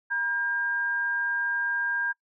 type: tone pair together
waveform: sine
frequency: 955 / 1606.1 Hz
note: A#5 / G6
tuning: +42 / +42 cents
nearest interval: major sixth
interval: 900 cents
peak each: -35 / -25 dBFS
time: 0.1-2.13 s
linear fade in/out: 20 ms
effects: noise-tail reverb RT60 0.1 s tail -24 dB re dry